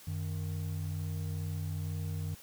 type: tone pair together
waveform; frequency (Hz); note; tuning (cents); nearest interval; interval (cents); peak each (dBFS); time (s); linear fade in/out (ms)
triangle; 92.7 / 154.91; F#2 / D#3; +4 / -7; major sixth; 889; -33 / -36; 0.07-2.35; 5
effects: white hiss -54 dBFS RMS until 2.42 s